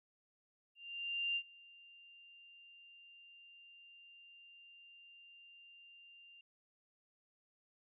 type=tone with ADSR envelope; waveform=sine; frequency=2788 Hz; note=F7; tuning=4 cents flat; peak=-33 dBFS; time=0.75-6.41 s; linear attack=610 ms; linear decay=66 ms; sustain=-24 dB; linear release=3 ms; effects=none